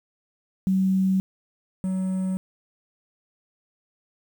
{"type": "tone pair in turn", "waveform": ["sine", "triangle"], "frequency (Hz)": [189.8, 187.62], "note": ["F#3", "F#3"], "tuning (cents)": [44, 24], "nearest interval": "unison", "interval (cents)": 20, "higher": "first", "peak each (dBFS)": [-18, -21], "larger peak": "first", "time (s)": [[0.67, 1.2], [1.84, 2.37]], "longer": "neither", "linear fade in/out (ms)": 0, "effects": ["8-bit"]}